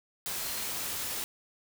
sine tone in noise, 4186 Hz, C8, in tune, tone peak -45 dBFS, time 0.4-0.66 s, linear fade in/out 0 ms, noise white, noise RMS -35 dBFS, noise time 0.26-1.24 s, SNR -13 dB, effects none

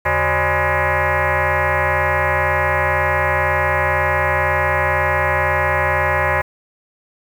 sine tone with frequency modulation, 539 Hz, C#5, 49 cents flat, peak -14 dBFS, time 0.05-6.42 s, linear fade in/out 10 ms, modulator 228 Hz, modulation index 7, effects 7-bit

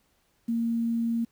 sine tone with quantisation, 231.2 Hz, A#3, 14 cents flat, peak -24 dBFS, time 0.48-1.25 s, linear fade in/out 10 ms, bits 9, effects pink hiss -69 dBFS RMS until 1.31 s

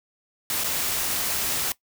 white noise with dropouts, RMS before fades -26 dBFS, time 0.5-1.72 s, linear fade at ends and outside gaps 1 ms, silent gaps 0.638-0.643 s, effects noise-tail reverb RT60 0.1 s tail -19 dB re dry

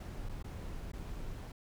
brown noise with dropouts, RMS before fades -42 dBFS, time 0-1.52 s, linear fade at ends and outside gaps 5 ms, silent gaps 0.289-0.293 / 0.427-0.442 / 0.919-0.933 s, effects none

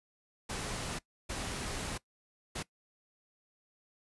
pink noise bursts at uneven times, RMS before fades -38 dBFS, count 3, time 0.49-0.99 / 1.29-1.98 / 2.55-2.63 s, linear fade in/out 10 ms, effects noise-tail reverb RT60 0.1 s tail -20 dB re dry + resampled to 24000 Hz

